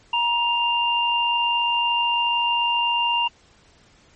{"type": "tone pair together", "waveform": "sine", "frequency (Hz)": [947.9, 2794], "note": ["A#5", "F7"], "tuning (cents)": [29, 0], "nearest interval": "octave + perfect fifth", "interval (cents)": 1871, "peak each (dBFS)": -21, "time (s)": [0.13, 3.28], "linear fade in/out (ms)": 5, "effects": ["pink hiss -55 dBFS RMS until 4.15 s", "MP3 32 kbps"]}